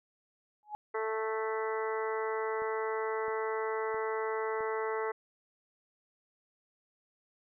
sine tone with exponential growth, 842 Hz, G#5, 24 cents sharp, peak -32 dBFS, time 0.63-0.75 s, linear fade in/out 0 ms, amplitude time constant 26 ms
harmonic tone, 220 Hz, A3, in tune, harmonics 2 / 3 / 4 / 5 / 6 / 7 / 8 / 9, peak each -33 / -45 / -39 / -41 / -42 / -47 / -49 / -43 dBFS, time 0.94-5.12 s, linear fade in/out 10 ms
click train, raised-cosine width 2 ms, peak -39 dBFS, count 4, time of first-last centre 2.62-4.607 s, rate 1.51 Hz
effects none

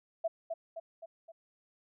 sine tone with echo, 660 Hz, E5, 2 cents sharp, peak -28 dBFS, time 0.24-0.28 s, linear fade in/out 10 ms, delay 260 ms, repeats 4, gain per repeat -5 dB, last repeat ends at 1.32 s, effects none

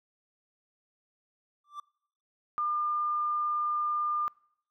triangle tone with exponential growth, 1174.7 Hz, D6, in tune, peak -32 dBFS, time 1.64-1.8 s, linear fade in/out 5 ms, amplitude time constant 33 ms
sine tone, 1203 Hz, D6, 41 cents sharp, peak -27 dBFS, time 2.58-4.28 s, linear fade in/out 0 ms
effects noise-tail reverb RT60 0.7 s tail -25 dB re dry

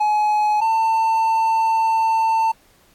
triangle tone pair in turn, 845 / 895.2 Hz, G#5 / A5, +30 / +30 cents, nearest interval minor second, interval 100 cents, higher second, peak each -13 dBFS, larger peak neither, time 0-0.61 / 0.61-2.52 s, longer second, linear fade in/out 10 ms, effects pink hiss -56 dBFS RMS until 2.94 s + AAC 64 kbps

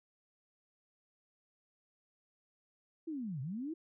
sine linear two-way sweep, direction down then up, 337.9 to 122 to 337.9 Hz, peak -37 dBFS, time 3.07-3.74 s, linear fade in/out 10 ms, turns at 3.41 s, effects none

